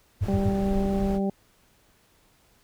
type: noise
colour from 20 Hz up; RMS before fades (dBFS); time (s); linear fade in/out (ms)
brown; -31; 0.2-1.2; 50
type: tone bursts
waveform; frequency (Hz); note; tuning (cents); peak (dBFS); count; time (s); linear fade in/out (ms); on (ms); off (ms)
sine; 97; G2; -18; -20; 3; 0.21-0.494; 10; 42; 79
type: harmonic tone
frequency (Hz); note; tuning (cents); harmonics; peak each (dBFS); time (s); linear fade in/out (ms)
196; G3; 0; 1 / 2 / 3 / 4; -24 / -30 / -34 / -36; 0.28-1.3; 5
effects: pink hiss -62 dBFS RMS until 2.63 s